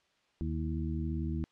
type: harmonic tone with a mistuned harmonic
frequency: 77.78 Hz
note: D#2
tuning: in tune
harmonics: 1 / 2 / 3 / 4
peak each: -34 / -37 / -39 / -40 dBFS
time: 0.41-1.44 s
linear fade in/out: 0 ms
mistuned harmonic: 4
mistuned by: +75 cents
effects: white hiss -71 dBFS RMS until 1.51 s + low-pass 4000 Hz 12 dB/octave